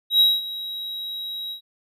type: tone with ADSR envelope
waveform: triangle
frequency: 3841 Hz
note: B7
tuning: 49 cents flat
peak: -10 dBFS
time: 0.1-1.61 s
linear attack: 100 ms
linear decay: 210 ms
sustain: -17 dB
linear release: 99 ms
effects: none